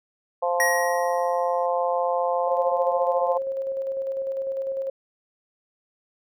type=harmonic tone; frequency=174.61 Hz; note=F3; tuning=in tune; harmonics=3 / 4 / 5 / 6; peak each=-24 / -26 / -28 / -30 dBFS; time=0.42-3.38 s; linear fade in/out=10 ms
type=tone with exponential decay; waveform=square; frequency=1890 Hz; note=A#6; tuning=23 cents sharp; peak=-19 dBFS; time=0.6-1.66 s; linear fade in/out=1 ms; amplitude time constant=230 ms
type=tone with tremolo; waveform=sine; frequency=538 Hz; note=C5; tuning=48 cents sharp; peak=-24 dBFS; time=2.47-4.9 s; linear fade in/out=5 ms; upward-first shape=square; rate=10 Hz; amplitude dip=30%
effects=none